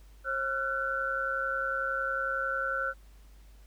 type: tone cluster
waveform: sine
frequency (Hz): 538 / 1365 / 1496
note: C5 / F6 / F#6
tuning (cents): +48 / -40 / +19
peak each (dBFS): -36 / -32 / -32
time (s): 0.24-2.94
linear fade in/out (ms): 50
effects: added 50 Hz sine -51 dBFS peak until 3.66 s + pink hiss -64 dBFS RMS until 3.66 s